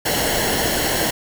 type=noise with comb filter; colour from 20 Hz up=pink; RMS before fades=-20 dBFS; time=0.05-1.11 s; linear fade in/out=10 ms; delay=0.82 ms; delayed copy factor=-0.65; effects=none